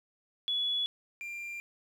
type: tone pair in turn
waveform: sine / triangle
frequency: 3400 / 2382 Hz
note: G#7 / D7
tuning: +40 / +24 cents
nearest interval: tritone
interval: 616 cents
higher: first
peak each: -28 / -36 dBFS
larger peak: first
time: 0.48-0.86 / 1.21-1.6 s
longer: second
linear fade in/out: 0 ms
effects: 10-bit